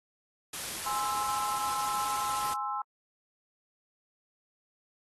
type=noise; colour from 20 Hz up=white; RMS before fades=-37 dBFS; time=0.53-2.54 s; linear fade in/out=5 ms
type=chord; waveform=sine; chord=Ab augmented; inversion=none; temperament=equal; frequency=830.6 / 1046.5 / 1318.5 Hz; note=Ab5 / C6 / E6; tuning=0 / 0 / 0 cents; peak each=-35 dBFS; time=0.86-2.82 s; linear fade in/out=5 ms
effects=AAC 32 kbps